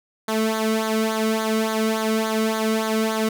sawtooth tone with flanger, 220 Hz, A3, in tune, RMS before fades -22 dBFS, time 0.28-3.29 s, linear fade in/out 5 ms, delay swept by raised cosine 0.37 to 1.2 ms, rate 3.5 Hz, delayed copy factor -0.75, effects none

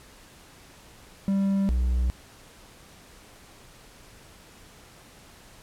triangle tone pair in turn, 196 / 61.87 Hz, G3 / B1, 0 / +4 cents, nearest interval octave + minor sixth, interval 1996 cents, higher first, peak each -19 dBFS, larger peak neither, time 1.28-1.69 / 1.69-2.1 s, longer neither, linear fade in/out 0 ms, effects pink hiss -51 dBFS RMS until 5.62 s + low-pass 12000 Hz 12 dB/octave

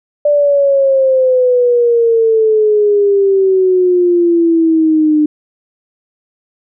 sine exponential sweep, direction down, 590 to 300.3 Hz, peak -7 dBFS, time 0.25-5.26 s, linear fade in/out 5 ms, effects none

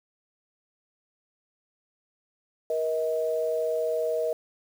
sine tone pair together, 474.7 / 634.8 Hz, A#4 / D#5, +31 / +35 cents, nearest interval perfect fourth, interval 504 cents, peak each -27 dBFS, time 2.7-4.33 s, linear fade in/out 2 ms, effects 8-bit

